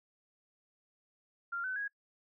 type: tone with pitch steps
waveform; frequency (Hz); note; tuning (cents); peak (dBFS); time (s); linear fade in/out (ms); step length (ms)
sine; 1390 / 1515.8 / 1653; F6 / F#6 / G#6; -9 / +41 / -9; -34; 1.52-1.88; 10; 120
effects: noise-tail reverb RT60 0.1 s tail -22 dB re dry